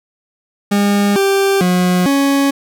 40% pulse tone with pitch steps, 202.7 / 392.5 / 180.4 / 277.7 Hz, G#3 / G4 / F#3 / C#4, -42 / +2 / -44 / +3 cents, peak -10 dBFS, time 0.71-2.51 s, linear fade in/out 10 ms, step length 450 ms, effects none

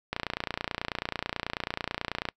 click train, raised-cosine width 0.3 ms, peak -13 dBFS, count 64, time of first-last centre 0.13-2.288 s, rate 29.2 Hz, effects noise-tail reverb RT60 0.1 s tail -25 dB re dry

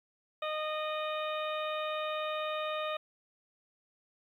harmonic tone with a mistuned harmonic, 616 Hz, D#5, 17 cents flat, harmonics 1 / 2 / 3 / 4 / 5 / 6, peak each -35 / -37 / -46 / -43 / -47 / -44 dBFS, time 0.42-2.97 s, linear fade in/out 5 ms, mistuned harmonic 5, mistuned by -31 cents, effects 11-bit

